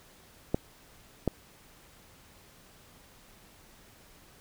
clicks, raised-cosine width 2 ms, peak -12 dBFS, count 2, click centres 0.545 / 1.277 s, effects pink hiss -57 dBFS RMS until 4.4 s

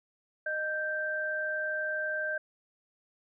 sine tone pair together, 615.8 / 1568 Hz, D#5 / G6, -18 / 0 cents, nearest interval octave + major third, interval 1618 cents, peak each -35 / -31 dBFS, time 0.46-2.38 s, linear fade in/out 5 ms, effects none

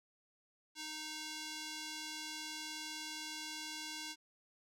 square tone with band-pass filter, 309.7 Hz, D#4, 8 cents flat, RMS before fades -45 dBFS, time 0.75-4.16 s, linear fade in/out 50 ms, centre 4900 Hz, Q 1.1, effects none

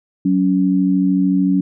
sine tone pair together, 186.8 / 280.2 Hz, F#3 / C#4, +17 / +19 cents, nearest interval perfect fifth, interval 702 cents, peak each -15 dBFS, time 0.25-1.61 s, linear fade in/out 5 ms, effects none

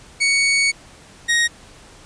sawtooth tone pair in turn, 2230 / 1875.2 Hz, C#7 / A#6, +10 / +10 cents, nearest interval minor third, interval 300 cents, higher first, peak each -11 dBFS, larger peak neither, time 0.2-0.72 / 1.28-1.48 s, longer first, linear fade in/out 20 ms, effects pink hiss -45 dBFS RMS until 2.05 s + resampled to 22050 Hz

